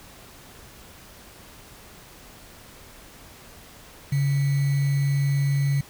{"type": "tone with sample-and-hold", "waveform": "sine", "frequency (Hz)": 140, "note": "C#3", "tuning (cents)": 18, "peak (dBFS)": -19, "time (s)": [4.12, 5.81], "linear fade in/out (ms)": 5, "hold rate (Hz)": 2100, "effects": ["pink hiss -47 dBFS RMS until 5.89 s"]}